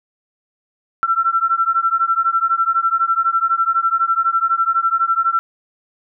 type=beating tone pair; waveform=sine; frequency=1342 / 1354 Hz; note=E6 / E6; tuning=+31 / +46 cents; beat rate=12 Hz; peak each=-17 dBFS; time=1.03-5.39 s; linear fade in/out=0 ms; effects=none